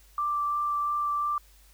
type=tone with vibrato; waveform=sine; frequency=1174.7 Hz; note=D6; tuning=in tune; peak=-25 dBFS; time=0.18-1.38 s; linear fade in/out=2 ms; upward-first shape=sine; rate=2.9 Hz; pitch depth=8 cents each way; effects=added 50 Hz sine -55 dBFS peak until 1.73 s + white hiss -60 dBFS RMS until 1.73 s